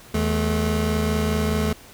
25% pulse tone pair together, 80.1 / 215.5 Hz, E2 / A3, -49 / -36 cents, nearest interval octave + perfect fourth, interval 1713 cents, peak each -19 dBFS, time 0.14-1.73 s, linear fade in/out 5 ms, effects pink hiss -46 dBFS RMS until 1.93 s

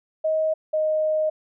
sine tone pair in turn, 630 / 621.3 Hz, D#5 / D#5, +21 / -3 cents, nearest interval unison, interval 24 cents, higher first, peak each -19 dBFS, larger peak neither, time 0.24-0.54 / 0.73-1.3 s, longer second, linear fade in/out 10 ms, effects none

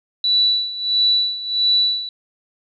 sine tone with tremolo, 3951 Hz, B7, in tune, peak -12 dBFS, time 0.24-2.09 s, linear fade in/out 2 ms, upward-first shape sine, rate 1.5 Hz, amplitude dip 80%, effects none

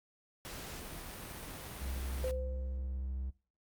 pink noise, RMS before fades -45 dBFS, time 0.45-2.31 s, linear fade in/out 0 ms
triangle tone, 65.41 Hz, C2, in tune, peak -34 dBFS, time 1.8-3.31 s, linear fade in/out 20 ms
sine tone with exponential decay, 514 Hz, C5, 31 cents flat, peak -32 dBFS, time 2.24-3.07 s, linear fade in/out 1 ms, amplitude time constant 180 ms
effects noise-tail reverb RT60 0.4 s tail -20 dB re dry + Opus 48 kbps

